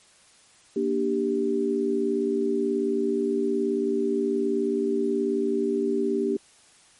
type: chord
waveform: sine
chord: G minor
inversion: first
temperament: just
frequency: 235.2 / 294 / 392 Hz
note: Bb3 / D4 / G4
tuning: +16 / +2 / 0 cents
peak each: -28 / -28 / -24 dBFS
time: 0.76-6.37 s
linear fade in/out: 5 ms
effects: white hiss -56 dBFS RMS until 6.99 s + MP3 48 kbps